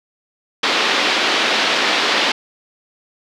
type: band-pass noise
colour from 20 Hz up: white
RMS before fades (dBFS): -17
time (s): 0.63-2.32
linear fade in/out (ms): 5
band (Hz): 240 to 4100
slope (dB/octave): 24
effects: none